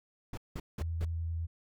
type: noise bursts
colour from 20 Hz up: brown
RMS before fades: -37 dBFS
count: 4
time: 0.33-1.05 s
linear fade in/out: 5 ms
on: 45 ms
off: 180 ms
type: tone with vibrato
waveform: sine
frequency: 82.8 Hz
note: E2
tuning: 8 cents sharp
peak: -32 dBFS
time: 0.79-1.47 s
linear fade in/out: 20 ms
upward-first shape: sine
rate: 10 Hz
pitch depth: 11 cents each way
effects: none